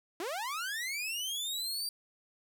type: linear sweep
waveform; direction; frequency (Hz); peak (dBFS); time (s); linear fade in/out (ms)
sawtooth; up; 311.1 to 4734; -31; 0.2-1.89; 2
effects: none

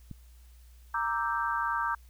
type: click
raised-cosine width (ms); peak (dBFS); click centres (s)
5; -28; 0.113
type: chord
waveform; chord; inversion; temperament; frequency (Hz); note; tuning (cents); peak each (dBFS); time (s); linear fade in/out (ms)
sine; E half-diminished seventh; second; equal; 932.3 / 1174.7 / 1318.5 / 1568; Bb5 / D6 / E6 / G6; 0 / 0 / 0 / 0; -32 / -32 / -36 / -33; 0.94-1.95; 5
effects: added 60 Hz sine -51 dBFS peak until 2.09 s + white hiss -65 dBFS RMS until 2.09 s

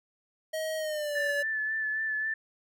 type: tone with pitch glide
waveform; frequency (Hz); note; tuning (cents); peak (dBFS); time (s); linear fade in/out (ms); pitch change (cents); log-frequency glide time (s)
square; 632 to 572.9; D#5 to D5; +27 to -43; -31; 0.53-1.43; 10; -170; 0.77-1.22
type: tone with vibrato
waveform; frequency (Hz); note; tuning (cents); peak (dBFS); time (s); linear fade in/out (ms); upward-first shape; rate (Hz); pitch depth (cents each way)
sine; 1748; A6; -12; -28; 1.15-2.34; 5; sine; 3.7; 24
effects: none

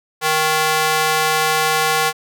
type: tone with high-pass filter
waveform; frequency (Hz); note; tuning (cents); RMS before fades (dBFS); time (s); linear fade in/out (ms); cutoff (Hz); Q
square; 156.2; D#3; +7; -17; 0.21-2.13; 50; 800; 0.89
effects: none

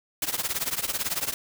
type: noise with tremolo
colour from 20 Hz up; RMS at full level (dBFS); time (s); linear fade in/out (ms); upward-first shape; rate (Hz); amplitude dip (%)
white; -25; 0.22-1.34; 2; triangle; 18; 95
effects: none

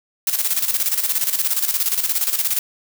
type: noise with tremolo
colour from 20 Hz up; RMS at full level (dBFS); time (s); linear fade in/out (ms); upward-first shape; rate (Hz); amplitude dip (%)
blue; -18; 0.27-2.59; 2; square; 17; 65
effects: none

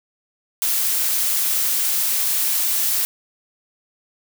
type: noise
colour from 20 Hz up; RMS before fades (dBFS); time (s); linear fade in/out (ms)
blue; -20; 0.62-3.05; 0
effects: none

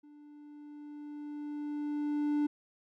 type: tone with level ramp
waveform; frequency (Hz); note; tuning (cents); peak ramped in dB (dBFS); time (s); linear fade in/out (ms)
triangle; 294.8; D4; +7; -51 to -24; 0.03-2.47; 10
effects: none

